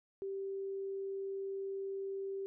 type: tone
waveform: sine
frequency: 390.3 Hz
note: G4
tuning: 8 cents flat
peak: -37 dBFS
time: 0.22-2.46 s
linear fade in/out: 0 ms
effects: none